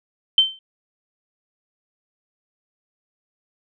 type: tone with exponential decay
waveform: sine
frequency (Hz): 3100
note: G7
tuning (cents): -20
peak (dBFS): -7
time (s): 0.38-0.59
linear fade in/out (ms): 2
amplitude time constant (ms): 44
effects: none